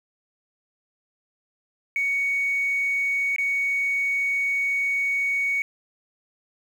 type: tone with dropouts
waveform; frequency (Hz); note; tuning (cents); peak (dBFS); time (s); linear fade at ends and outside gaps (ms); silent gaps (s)
sine; 2233; C#7; +12; -20; 1.96-5.62; 1; 3.362-3.383
effects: tanh soft clip ceiling -17 dBFS + 8-bit